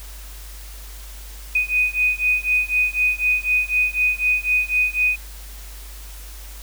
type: beating tone pair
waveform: sine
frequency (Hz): 2489 / 2493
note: D#7 / D#7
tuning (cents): 0 / +3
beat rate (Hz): 4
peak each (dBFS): -20 / -20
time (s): 1.55-5.16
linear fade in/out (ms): 5
effects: added 50 Hz sine -35 dBFS peak until 6.62 s + white hiss -42 dBFS RMS until 6.62 s